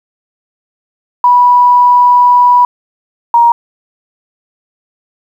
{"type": "tone pair in turn", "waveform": "sine", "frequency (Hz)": [980, 941.4], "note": ["B5", "A#5"], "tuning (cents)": [-14, 17], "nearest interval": "minor second", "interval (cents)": 69, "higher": "first", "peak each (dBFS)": -3, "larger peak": "neither", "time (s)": [[1.24, 2.65], [3.34, 3.52]], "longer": "first", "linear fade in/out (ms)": 2, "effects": ["7-bit"]}